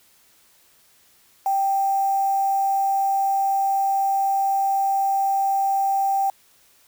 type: tone with quantisation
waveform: sine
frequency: 784 Hz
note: G5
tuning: in tune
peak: -18 dBFS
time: 1.46-6.3 s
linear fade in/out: 2 ms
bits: 6
effects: white hiss -57 dBFS RMS until 6.87 s